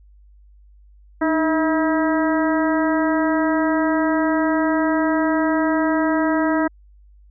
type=harmonic tone with a mistuned harmonic; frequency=321.5 Hz; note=E4; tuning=43 cents flat; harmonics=1 / 2 / 3 / 4 / 5 / 6; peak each=-18 / -23 / -26 / -28 / -28 / -31 dBFS; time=1.21-6.68 s; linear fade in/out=10 ms; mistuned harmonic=1; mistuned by=-64 cents; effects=added 50 Hz sine -46 dBFS peak until 7.3 s